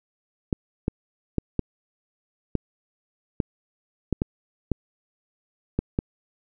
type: clicks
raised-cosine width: 3 ms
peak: -9 dBFS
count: 11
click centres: 0.528 / 0.881 / 1.383 / 1.593 / 2.553 / 3.402 / 4.127 / 4.219 / 4.717 / 5.79 / 5.989 s
effects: none